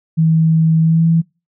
sine tone with pitch glide, 161.1 to 164.87 Hz, E3 to E3, -39 to +1 cents, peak -9 dBFS, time 0.17-1.22 s, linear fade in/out 20 ms, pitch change +40 cents, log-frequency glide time 0.81-1.06 s, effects noise-tail reverb RT60 0.3 s tail -26 dB re dry

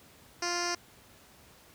10% pulse tone with low-pass filter, 349.2 Hz, F4, in tune, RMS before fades -32 dBFS, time 0.42-0.75 s, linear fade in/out 5 ms, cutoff 5900 Hz, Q 4.4, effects pink hiss -57 dBFS RMS until 1.74 s + high-pass 60 Hz 12 dB/octave

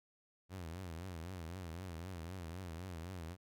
sawtooth tone with vibrato, 87.31 Hz, F2, in tune, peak -40 dBFS, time 0.49-3.37 s, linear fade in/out 50 ms, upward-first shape triangle, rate 3.9 Hz, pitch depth 180 cents each way, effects none

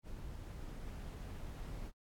brown noise with level ramp, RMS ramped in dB -47 to -44 dBFS, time 0.03-1.92 s, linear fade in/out 50 ms, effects AAC 64 kbps

